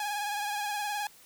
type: tone with vibrato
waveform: sawtooth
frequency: 827 Hz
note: G#5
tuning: 8 cents flat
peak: -27 dBFS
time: 0-1.07 s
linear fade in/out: 2 ms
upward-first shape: triangle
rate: 19 Hz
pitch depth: 49 cents each way
effects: white hiss -56 dBFS RMS until 1.25 s